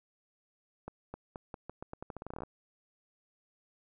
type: accelerating click train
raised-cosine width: 1 ms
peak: -27 dBFS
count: 19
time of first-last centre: 0.88-2.435 s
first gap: 260 ms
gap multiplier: 0.84
effects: none